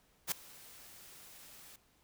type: noise with ADSR envelope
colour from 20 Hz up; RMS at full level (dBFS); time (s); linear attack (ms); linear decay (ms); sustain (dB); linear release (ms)
white; -32; 0.27-1.76; 47; 5; -23; 4
effects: pink hiss -70 dBFS RMS until 2.03 s